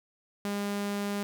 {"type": "tone", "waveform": "sawtooth", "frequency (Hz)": 202.8, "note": "G#3", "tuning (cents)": -41, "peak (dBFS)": -26, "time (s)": [0.45, 1.23], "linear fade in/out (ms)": 0, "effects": []}